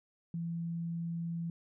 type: tone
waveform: sine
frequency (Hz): 168.1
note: E3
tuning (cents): +34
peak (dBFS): -34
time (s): 0.34-1.5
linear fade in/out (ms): 2
effects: none